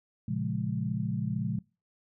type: chord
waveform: sine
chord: Bb minor seventh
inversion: none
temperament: equal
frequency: 116.54 / 138.59 / 174.61 / 207.7 Hz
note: Bb2 / Db3 / F3 / Ab3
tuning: 0 / 0 / 0 / 0 cents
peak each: -34 dBFS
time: 0.28-1.59 s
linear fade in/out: 5 ms
effects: noise-tail reverb RT60 0.3 s tail -23 dB re dry